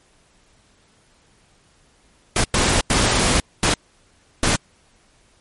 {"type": "noise bursts at uneven times", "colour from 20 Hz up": "pink", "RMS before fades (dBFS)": -17, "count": 5, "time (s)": [[2.36, 2.44], [2.54, 2.81], [2.9, 3.4], [3.63, 3.74], [4.43, 4.56]], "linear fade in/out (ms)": 2, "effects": ["pink hiss -57 dBFS RMS until 5.4 s", "MP3 48 kbps"]}